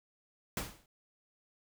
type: noise with exponential decay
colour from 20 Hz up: pink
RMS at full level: -33 dBFS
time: 0.57-0.86 s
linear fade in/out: 2 ms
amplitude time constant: 63 ms
effects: none